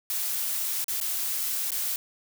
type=noise with dropouts; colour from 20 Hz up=blue; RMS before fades=-29 dBFS; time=0.1-1.96 s; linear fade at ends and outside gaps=1 ms; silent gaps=0.843-0.882 / 1.002-1.012 / 1.706-1.718 s; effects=none